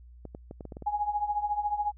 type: clicks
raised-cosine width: 2 ms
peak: -27 dBFS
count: 8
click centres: 0.253 / 0.349 / 0.511 / 0.608 / 0.653 / 0.722 / 0.769 / 0.823 s
type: tone with tremolo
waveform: sine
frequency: 830.6 Hz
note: G#5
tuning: in tune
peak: -23 dBFS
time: 0.86-1.92 s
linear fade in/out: 10 ms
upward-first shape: triangle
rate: 14 Hz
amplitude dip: 85%
effects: added 60 Hz sine -48 dBFS peak until 1.97 s